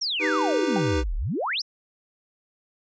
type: exponential two-way sweep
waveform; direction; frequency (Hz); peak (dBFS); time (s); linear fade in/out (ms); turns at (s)
sine; down then up; 5840 to 33.29 to 5840; -24; 0.01-1.62; 10; 1.16
type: chord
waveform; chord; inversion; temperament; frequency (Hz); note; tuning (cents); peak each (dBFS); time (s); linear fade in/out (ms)
square; Eb augmented; none; equal; 311.1 / 392 / 493.9; Eb4 / G4 / B4; 0 / 0 / 0; -27 / -29 / -29; 0.19-1.04; 50
type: tone with exponential decay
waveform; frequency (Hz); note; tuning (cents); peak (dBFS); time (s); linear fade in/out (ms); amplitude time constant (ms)
sine; 784; G5; 0; -21; 0.76-0.84; 2; 17
effects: resampled to 16000 Hz